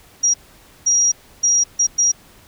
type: tone bursts at uneven times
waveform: sine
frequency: 5710 Hz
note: F8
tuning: 37 cents sharp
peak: -12 dBFS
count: 5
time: 0.23-0.34 / 0.86-1.12 / 1.43-1.64 / 1.79-1.87 / 1.98-2.12 s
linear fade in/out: 10 ms
effects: pink hiss -48 dBFS RMS until 2.47 s